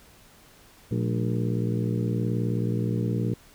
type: harmonic tone with a mistuned harmonic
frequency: 59 Hz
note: A#1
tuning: 22 cents sharp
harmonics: 2 / 3 / 4 / 5 / 6 / 7 / 8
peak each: -26 / -30 / -32 / -34 / -36 / -37 / -38 dBFS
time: 0.91-3.34 s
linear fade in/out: 5 ms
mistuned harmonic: 4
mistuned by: -130 cents
effects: pink hiss -54 dBFS RMS until 3.54 s